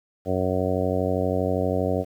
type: harmonic tone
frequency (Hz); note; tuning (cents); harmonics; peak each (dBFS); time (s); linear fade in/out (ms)
92.5; F#2; 0; 1 / 2 / 3 / 4 / 5 / 6 / 7 / 8; -28 / -30 / -29 / -32 / -28 / -28 / -30 / -34; 0.25-2.05; 50
effects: 9-bit